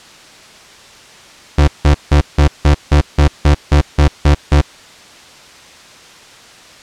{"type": "tone bursts", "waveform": "35% pulse", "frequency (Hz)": 73.42, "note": "D2", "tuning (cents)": 0, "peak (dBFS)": -4, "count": 12, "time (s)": [1.58, 4.614], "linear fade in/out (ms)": 5, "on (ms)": 97, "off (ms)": 170, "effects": ["white hiss -39 dBFS RMS until 6.82 s", "low-pass 6000 Hz 12 dB/octave"]}